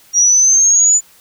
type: exponential sweep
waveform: sine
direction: up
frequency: 5700 to 7040 Hz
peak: -7 dBFS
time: 0.13-1.01 s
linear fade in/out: 50 ms
effects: white hiss -47 dBFS RMS until 1.2 s